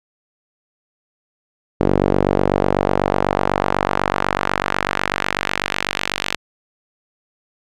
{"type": "tone with band-pass filter sweep", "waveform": "sawtooth", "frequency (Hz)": 48.06, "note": "G1", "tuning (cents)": -34, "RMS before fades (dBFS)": -19, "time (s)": [1.8, 6.36], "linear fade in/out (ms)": 10, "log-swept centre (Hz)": [390, 3000], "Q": 1.1, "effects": []}